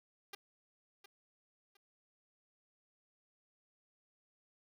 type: tone with echo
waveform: 5% pulse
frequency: 399.3 Hz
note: G4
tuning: 32 cents sharp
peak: -33 dBFS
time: 0.33-0.35 s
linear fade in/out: 5 ms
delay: 710 ms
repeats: 2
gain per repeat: -11 dB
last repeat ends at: 1.77 s
effects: none